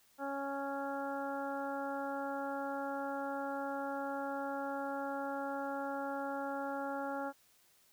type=harmonic tone; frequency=277.2 Hz; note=C#4; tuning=in tune; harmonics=1 / 2 / 3 / 4 / 5 / 6; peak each=-42 / -41 / -41 / -50 / -44 / -53 dBFS; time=0.18-7.33 s; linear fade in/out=50 ms; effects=white hiss -68 dBFS RMS until 7.92 s